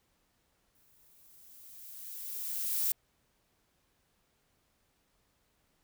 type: noise with exponential growth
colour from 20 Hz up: violet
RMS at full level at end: -29 dBFS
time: 0.75-2.92 s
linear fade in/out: 2 ms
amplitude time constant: 470 ms
effects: pink hiss -74 dBFS RMS until 5.83 s